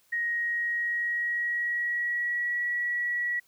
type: tone with pitch glide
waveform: sine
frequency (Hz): 1879 to 1930.7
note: A#6 to B6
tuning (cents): +13 to -40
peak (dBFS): -26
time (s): 0.12-3.4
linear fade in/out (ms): 10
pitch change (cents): +47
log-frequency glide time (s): 0.22-2.63
effects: white hiss -65 dBFS RMS until 3.47 s